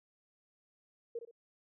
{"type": "tone with echo", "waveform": "sine", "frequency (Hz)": 466.2, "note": "A#4", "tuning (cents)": 0, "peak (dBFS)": -36, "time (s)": [1.15, 1.19], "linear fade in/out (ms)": 5, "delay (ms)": 61, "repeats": 2, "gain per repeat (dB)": -9, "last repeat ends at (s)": 1.312, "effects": []}